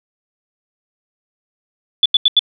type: tone bursts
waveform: sine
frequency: 3464 Hz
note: A7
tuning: 28 cents flat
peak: -7 dBFS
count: 4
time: 2.03-2.393 s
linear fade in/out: 2 ms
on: 27 ms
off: 85 ms
effects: none